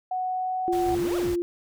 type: tone with pitch glide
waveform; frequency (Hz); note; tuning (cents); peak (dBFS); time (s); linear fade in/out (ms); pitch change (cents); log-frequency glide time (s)
sine; 740 to 745.1; F#5 to F#5; 0 to +12; -25; 0.11-0.95; 5; +12; 0.25-0.71
type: tone with vibrato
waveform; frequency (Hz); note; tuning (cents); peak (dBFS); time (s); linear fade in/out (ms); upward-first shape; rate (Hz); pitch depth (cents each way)
sine; 349.2; F4; 0; -23; 0.68-1.42; 0; square; 2.3; 8
type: band-stop noise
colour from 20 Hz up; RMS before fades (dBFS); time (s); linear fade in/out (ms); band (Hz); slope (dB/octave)
pink; -40; 0.72-1.36; 10; 170 to 420; 48
type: exponential two-way sweep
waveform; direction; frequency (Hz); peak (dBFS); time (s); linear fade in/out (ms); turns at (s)
30% pulse; up then down; 34.65 to 740 to 34.65; -30; 0.86-1.35; 10; 1.17
effects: none